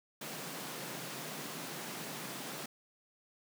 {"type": "high-pass noise", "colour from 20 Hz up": "pink", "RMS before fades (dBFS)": -43, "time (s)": [0.21, 2.66], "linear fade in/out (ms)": 5, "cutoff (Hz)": 130, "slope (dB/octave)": 96, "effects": []}